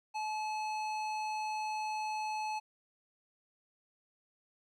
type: tone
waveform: square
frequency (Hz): 860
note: A5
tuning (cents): -40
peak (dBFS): -35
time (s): 0.14-2.6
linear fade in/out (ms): 20
effects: low-pass 6000 Hz 12 dB/octave + 12-bit